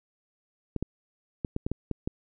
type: clicks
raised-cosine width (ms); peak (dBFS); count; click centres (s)
3; -16; 8; 0.763 / 0.826 / 1.448 / 1.564 / 1.665 / 1.716 / 1.913 / 2.075
effects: none